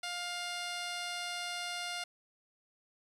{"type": "tone with low-pass filter", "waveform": "10% pulse", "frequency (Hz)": 705, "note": "F5", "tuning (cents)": 16, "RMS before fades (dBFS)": -39, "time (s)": [0.03, 2.04], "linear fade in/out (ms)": 5, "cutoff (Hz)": 7500, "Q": 2.8, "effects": ["11-bit"]}